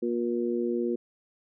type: harmonic tone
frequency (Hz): 119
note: A#2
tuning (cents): +36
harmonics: 2 / 3 / 4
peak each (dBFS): -30 / -28 / -33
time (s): 0.02-0.96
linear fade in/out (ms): 10
effects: none